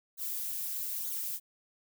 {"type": "noise with flanger", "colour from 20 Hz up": "violet", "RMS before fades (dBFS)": -36, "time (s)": [0.17, 1.4], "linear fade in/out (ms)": 50, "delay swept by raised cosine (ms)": [0.37, 5.47], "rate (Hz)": 1.1, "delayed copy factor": -0.65, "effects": []}